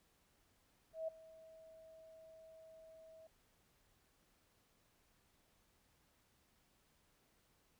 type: tone with ADSR envelope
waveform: sine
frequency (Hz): 644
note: E5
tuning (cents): -41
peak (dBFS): -37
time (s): 0.93-3.27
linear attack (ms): 150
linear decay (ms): 9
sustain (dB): -20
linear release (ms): 3
effects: pink hiss -75 dBFS RMS until 7.79 s